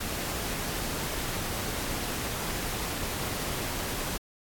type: noise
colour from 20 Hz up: pink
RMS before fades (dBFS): -33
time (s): 0-4.18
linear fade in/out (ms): 10
effects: AAC 64 kbps